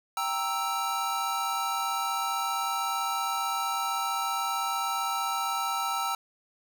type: chord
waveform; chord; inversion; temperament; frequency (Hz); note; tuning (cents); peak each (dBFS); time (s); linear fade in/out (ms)
square; E diminished; first; equal; 784 / 932.3 / 1318.5; G5 / Bb5 / E6; 0 / 0 / 0; -34 / -34 / -31; 0.17-6.15; 2
effects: none